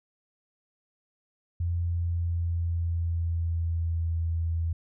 sine tone with pitch glide, 86 to 82.88 Hz, F2 to E2, -26 to +10 cents, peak -25 dBFS, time 1.6-4.73 s, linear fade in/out 5 ms, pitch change -64 cents, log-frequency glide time 1.72-4.13 s, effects none

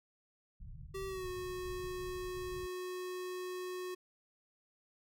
pink low-pass noise, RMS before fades -49 dBFS, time 0.6-2.67 s, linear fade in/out 10 ms, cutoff 160 Hz, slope 48 dB/octave
square tone with pitch glide, 386.1 to 365.1 Hz, G4 to F#4, -26 to -23 cents, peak -40 dBFS, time 0.94-3.95 s, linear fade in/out 10 ms, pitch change -97 cents, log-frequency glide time 1.07-1.28 s
effects none

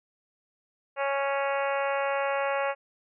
harmonic tone, 277.2 Hz, C#4, in tune, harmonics 2 / 3 / 4 / 5 / 6 / 7 / 8 / 9 / 10, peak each -28 / -32 / -34 / -36 / -38 / -39 / -40 / -41 / -42 dBFS, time 0.96-2.75 s, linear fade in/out 50 ms, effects none

